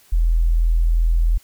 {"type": "tone", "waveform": "sine", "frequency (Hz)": 41.4, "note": "E1", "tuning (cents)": 8, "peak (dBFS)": -13, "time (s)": [0.12, 1.38], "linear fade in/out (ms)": 10, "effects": ["white hiss -53 dBFS RMS until 1.43 s"]}